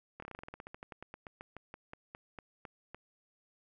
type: slowing click train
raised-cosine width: 0.5 ms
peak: -30 dBFS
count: 26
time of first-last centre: 0.2-2.946 s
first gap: 24 ms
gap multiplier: 1.11
effects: none